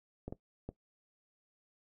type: clicks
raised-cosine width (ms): 2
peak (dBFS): -27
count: 3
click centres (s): 0.28 / 0.325 / 0.69
effects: noise-tail reverb RT60 0.1 s tail -17 dB re dry